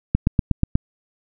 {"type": "click train", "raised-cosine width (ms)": 5, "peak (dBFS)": -3, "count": 6, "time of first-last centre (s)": [0.15, 0.755], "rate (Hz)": 8.27, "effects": []}